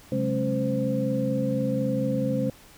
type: tone cluster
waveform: sine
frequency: 134.9 / 186.8 / 211 / 272.2 / 518 Hz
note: C#3 / F#3 / G#3 / C#4 / C5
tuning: -47 / +17 / +28 / -31 / -17 cents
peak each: -29 / -36 / -28 / -29 / -28 dBFS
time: 0.12-2.5 s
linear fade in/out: 2 ms
effects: pink hiss -51 dBFS RMS until 2.77 s